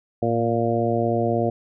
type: harmonic tone with a mistuned harmonic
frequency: 116.54 Hz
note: A#2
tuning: in tune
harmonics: 1 / 2 / 3 / 4 / 5 / 6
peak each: -26 / -26 / -26 / -26 / -26 / -26 dBFS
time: 0.22-1.5 s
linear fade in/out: 5 ms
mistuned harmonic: 1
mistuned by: -39 cents
effects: none